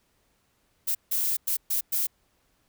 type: noise bursts at uneven times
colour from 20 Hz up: violet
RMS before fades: -26 dBFS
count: 5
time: 0.87-0.95 / 1.11-1.37 / 1.47-1.57 / 1.7-1.81 / 1.92-2.07 s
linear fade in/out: 10 ms
effects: pink hiss -69 dBFS RMS until 2.68 s